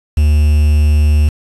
triangle tone with quantisation, 75 Hz, D2, 37 cents sharp, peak -5 dBFS, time 0.17-1.29 s, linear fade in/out 5 ms, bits 5, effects resampled to 32000 Hz

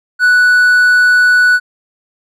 triangle tone, 1480 Hz, F#6, in tune, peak -4 dBFS, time 0.19-1.6 s, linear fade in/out 50 ms, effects resampled to 32000 Hz

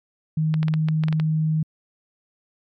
sine tone, 156.8 Hz, D#3, 14 cents sharp, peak -18 dBFS, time 0.37-1.63 s, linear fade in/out 5 ms
clicks, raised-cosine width 0.3 ms, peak -15 dBFS, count 9, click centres 0.541 / 0.63 / 0.683 / 0.739 / 0.886 / 1.037 / 1.084 / 1.127 / 1.199 s
effects MP3 64 kbps

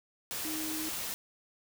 sine tone in noise, 313.3 Hz, D#4, 12 cents sharp, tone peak -37 dBFS, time 0.45-0.89 s, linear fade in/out 0 ms, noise white, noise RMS -37 dBFS, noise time 0.31-1.14 s, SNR -3 dB, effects none

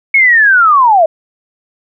sine linear sweep, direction down, 2217 to 610 Hz, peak -4 dBFS, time 0.14-1.06 s, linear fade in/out 5 ms, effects none

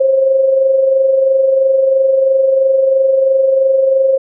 sine tone with amplitude modulation, 534 Hz, C5, 35 cents sharp, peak -6 dBFS, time 0-4.18 s, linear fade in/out 10 ms, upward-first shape sine, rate 23 Hz, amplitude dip 45%, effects none

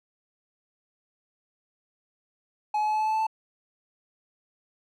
triangle tone with pitch steps, 846 / 850.9 / 855.8 / 860.8 / 865.8 / 870.8 / 875.8 / 880.9 Hz, G#5 / G#5 / A5 / A5 / A5 / A5 / A5 / A5, +32 / +42 / -48 / -38 / -28 / -18 / -8 / +2 cents, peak -21 dBFS, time 2.74-3.268 s, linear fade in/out 5 ms, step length 66 ms, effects none

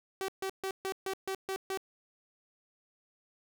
sawtooth tone bursts, 383.9 Hz, G4, 36 cents flat, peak -29 dBFS, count 8, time 0.21-1.774 s, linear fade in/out 0 ms, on 73 ms, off 140 ms, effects none

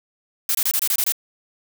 blue noise bursts, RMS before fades -20 dBFS, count 8, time 0.49-1.122 s, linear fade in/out 2 ms, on 58 ms, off 24 ms, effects none

